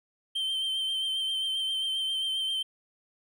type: tone with vibrato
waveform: triangle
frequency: 3122 Hz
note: G7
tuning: 8 cents flat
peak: -26 dBFS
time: 0.35-2.63 s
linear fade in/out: 10 ms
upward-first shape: sine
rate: 7.5 Hz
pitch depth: 25 cents each way
effects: none